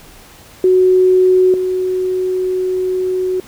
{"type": "tone pair in turn", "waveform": "sine", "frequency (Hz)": [370, 370], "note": ["F#4", "F#4"], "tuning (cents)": [0, 0], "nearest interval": "unison", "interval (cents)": 0, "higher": "neither", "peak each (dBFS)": [-7, -14], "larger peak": "first", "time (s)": [[0.64, 1.54], [1.54, 3.4]], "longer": "second", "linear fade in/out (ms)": 2, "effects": ["pink hiss -41 dBFS RMS until 3.47 s"]}